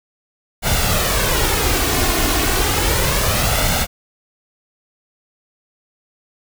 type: noise with flanger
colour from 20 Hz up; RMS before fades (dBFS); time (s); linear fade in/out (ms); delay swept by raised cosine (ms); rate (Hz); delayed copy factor
pink; -17; 0.62-3.87; 50; 1.4 to 2.8; 0.32; +0.55
effects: none